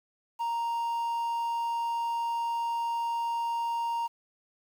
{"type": "tone with quantisation", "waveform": "triangle", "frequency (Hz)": 932.3, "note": "A#5", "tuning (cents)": 0, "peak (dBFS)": -26, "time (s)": [0.39, 4.08], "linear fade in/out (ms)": 20, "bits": 9, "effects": []}